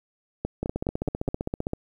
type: two click trains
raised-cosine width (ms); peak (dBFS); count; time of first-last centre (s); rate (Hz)
2; -14 / -13; 18 / 5; 0.63-1.734 / 0.45-1.287; 15.4 / 4.78
effects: 9-bit